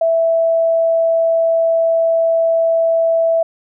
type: tone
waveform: sine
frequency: 659.3 Hz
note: E5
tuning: in tune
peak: -11 dBFS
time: 0.01-3.43 s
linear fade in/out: 5 ms
effects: none